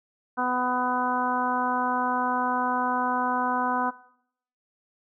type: harmonic tone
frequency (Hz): 250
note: B3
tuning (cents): +21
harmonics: 1 / 2 / 3 / 4 / 5 / 6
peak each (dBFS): -31 / -35 / -29 / -28 / -31 / -31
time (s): 0.37-3.91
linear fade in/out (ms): 20
effects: noise-tail reverb RT60 0.7 s tail -20 dB re dry